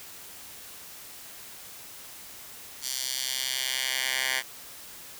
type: tone with high-pass filter sweep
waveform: 10% pulse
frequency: 130.4 Hz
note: C3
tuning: 5 cents flat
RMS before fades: -30 dBFS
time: 2.81-4.43 s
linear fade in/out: 50 ms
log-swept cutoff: 5100 to 1800 Hz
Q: 1.3
effects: white hiss -45 dBFS RMS until 5.19 s